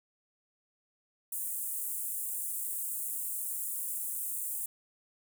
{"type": "high-pass noise", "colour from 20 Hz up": "pink", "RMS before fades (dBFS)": -36, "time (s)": [1.32, 4.66], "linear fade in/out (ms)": 5, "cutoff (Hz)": 8200, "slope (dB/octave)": 48, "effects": []}